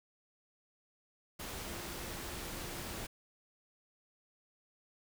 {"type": "tone in noise", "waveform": "sine", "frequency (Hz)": 345.6, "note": "F4", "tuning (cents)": -18, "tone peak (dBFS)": -52, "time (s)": [1.67, 2.83], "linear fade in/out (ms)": 10, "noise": "pink", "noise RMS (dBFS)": -43, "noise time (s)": [1.39, 3.07], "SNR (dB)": -12, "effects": []}